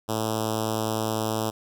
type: tone with notch filter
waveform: 5% pulse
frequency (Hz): 109.9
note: A2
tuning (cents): -2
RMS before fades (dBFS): -27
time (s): 0.08-1.51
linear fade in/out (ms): 20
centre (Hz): 1900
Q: 0.66
effects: none